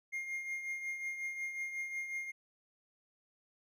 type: tone with tremolo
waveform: triangle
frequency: 2125 Hz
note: C7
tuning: 26 cents sharp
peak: -33 dBFS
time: 0.12-2.32 s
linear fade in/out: 20 ms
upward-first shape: triangle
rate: 5.5 Hz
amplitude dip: 60%
effects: none